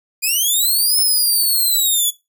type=linear two-way sweep; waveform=5% pulse; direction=up then down; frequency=2398 to 5250 to 3371 Hz; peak=-7 dBFS; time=0.22-2.11 s; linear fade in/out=20 ms; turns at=0.99 s; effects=noise-tail reverb RT60 0.2 s tail -17 dB re dry

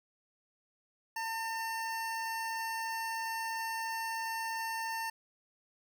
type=tone; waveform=25% pulse; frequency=903 Hz; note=A5; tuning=45 cents sharp; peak=-31 dBFS; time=1.16-5.1 s; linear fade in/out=5 ms; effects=none

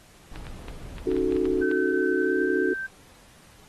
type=noise; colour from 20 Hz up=brown; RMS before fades=-39 dBFS; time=0.31-1.63 s; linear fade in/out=5 ms
type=clicks; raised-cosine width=0.3 ms; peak=-24 dBFS; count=10; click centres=0.359 / 0.468 / 0.684 / 0.983 / 1.116 / 1.166 / 1.323 / 1.366 / 1.455 / 1.714 s
type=chord; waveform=sine; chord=D# half-diminished seventh; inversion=third; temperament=equal; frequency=277.2 / 311.1 / 370 / 440 Hz; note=C#4 / D#4 / F#4 / A4; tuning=0 / 0 / 0 / 0 cents; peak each=-29 / -29 / -24 / -28 dBFS; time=1.06-2.74 s; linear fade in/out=10 ms
type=tone with pitch glide; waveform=sine; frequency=1533 to 1560.7 Hz; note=G6 to G6; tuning=-39 to -8 cents; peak=-29 dBFS; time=1.61-2.87 s; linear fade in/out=10 ms; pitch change=+31 cents; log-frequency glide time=2.21-2.44 s
effects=pink hiss -54 dBFS RMS until 3.68 s + AAC 32 kbps

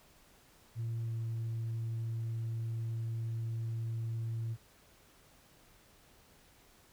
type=tone with pitch glide; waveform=sine; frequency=114.9 to 113.91 Hz; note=A#2 to A#2; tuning=-25 to -40 cents; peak=-32 dBFS; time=0.75-4.57 s; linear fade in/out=50 ms; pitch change=-15 cents; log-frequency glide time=1.03-1.13 s; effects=tanh soft clip ceiling -32 dBFS + pink hiss -63 dBFS RMS until 6.92 s

